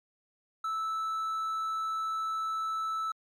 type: tone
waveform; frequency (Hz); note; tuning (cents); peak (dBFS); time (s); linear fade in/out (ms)
triangle; 1313; E6; -7; -28; 0.64-3.12; 5
effects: MP3 64 kbps